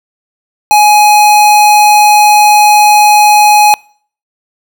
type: tone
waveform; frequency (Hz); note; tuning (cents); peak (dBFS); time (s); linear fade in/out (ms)
square; 838; G#5; +15; -3; 0.71-3.74; 0
effects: noise-tail reverb RT60 0.5 s tail -26 dB re dry